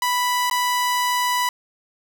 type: tone with dropouts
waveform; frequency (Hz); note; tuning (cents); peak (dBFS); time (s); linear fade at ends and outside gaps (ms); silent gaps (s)
sawtooth; 987.8; B5; 0; -15; 0.02-1.49; 2; 0.499-0.511
effects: none